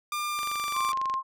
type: tone with pitch glide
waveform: sawtooth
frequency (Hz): 1198 to 1174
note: D6 to D6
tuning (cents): +34 to -1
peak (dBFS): -25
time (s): 0.12-0.92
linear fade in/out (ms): 2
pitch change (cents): -35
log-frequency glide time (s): 0.26-0.75
type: click train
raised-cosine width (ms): 0.2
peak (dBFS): -21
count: 19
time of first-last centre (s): 0.39-1.14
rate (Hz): 24
type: tone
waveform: sine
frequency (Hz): 1060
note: C6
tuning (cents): +22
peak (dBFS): -26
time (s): 0.73-1.23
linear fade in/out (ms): 50
effects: none